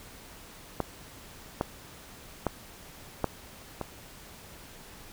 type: clicks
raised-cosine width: 1 ms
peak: -13 / -12 / -12 / -11 / -18 dBFS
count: 5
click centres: 0.803 / 1.611 / 2.467 / 3.243 / 3.813 s
effects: pink hiss -49 dBFS RMS until 5.12 s